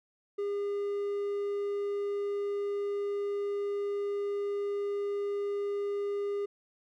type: tone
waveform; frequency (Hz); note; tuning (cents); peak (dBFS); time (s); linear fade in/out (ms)
triangle; 405.3; G#4; -42; -28; 0.38-6.46; 10
effects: none